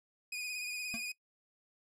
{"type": "tone with vibrato", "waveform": "sawtooth", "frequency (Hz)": 2471, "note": "D#7", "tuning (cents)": -13, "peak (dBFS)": -34, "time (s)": [0.32, 1.12], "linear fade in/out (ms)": 5, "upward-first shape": "sine", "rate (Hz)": 17, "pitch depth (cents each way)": 40}
{"type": "tone with exponential decay", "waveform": "square", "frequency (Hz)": 228.9, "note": "A#3", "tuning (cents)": -31, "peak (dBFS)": -37, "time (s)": [0.94, 1.05], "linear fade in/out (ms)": 0, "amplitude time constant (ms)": 22}
{"effects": ["noise-tail reverb RT60 0.1 s tail -20 dB re dry", "low-pass 12000 Hz 12 dB/octave"]}